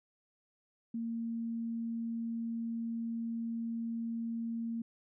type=tone; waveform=sine; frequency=230 Hz; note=A#3; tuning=23 cents flat; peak=-34 dBFS; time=0.94-4.82 s; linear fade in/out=5 ms; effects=none